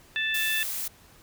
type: harmonic tone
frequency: 880 Hz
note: A5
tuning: in tune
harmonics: 2 / 3 / 4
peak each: -28 / -30 / -31 dBFS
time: 0.16-0.63 s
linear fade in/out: 0 ms
type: noise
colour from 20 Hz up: blue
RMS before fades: -32 dBFS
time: 0.34-0.88 s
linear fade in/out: 5 ms
effects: pink hiss -55 dBFS RMS until 1.22 s